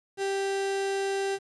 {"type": "tone", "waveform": "35% pulse", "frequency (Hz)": 392, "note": "G4", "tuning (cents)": 0, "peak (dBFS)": -25, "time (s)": [0.17, 1.39], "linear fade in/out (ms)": 50, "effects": ["resampled to 22050 Hz", "9-bit"]}